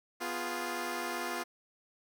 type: chord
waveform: 10% pulse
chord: F diminished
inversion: second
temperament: equal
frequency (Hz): 246.9 / 349.2 / 415.3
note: Cb4 / F4 / Ab4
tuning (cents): 0 / 0 / 0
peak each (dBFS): -32 / -28 / -34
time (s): 0.2-1.44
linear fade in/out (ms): 20
effects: none